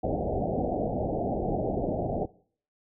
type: low-pass noise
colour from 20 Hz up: white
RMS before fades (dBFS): -29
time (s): 0.03-2.26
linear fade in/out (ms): 10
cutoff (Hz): 770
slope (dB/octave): 96
effects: noise-tail reverb RT60 0.5 s tail -20 dB re dry